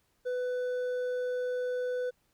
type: tone with hard clipping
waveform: triangle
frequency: 498.6 Hz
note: B4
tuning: 16 cents sharp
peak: -31 dBFS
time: 0.25-2.11 s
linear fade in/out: 20 ms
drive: 8 dB
effects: pink hiss -73 dBFS RMS until 2.33 s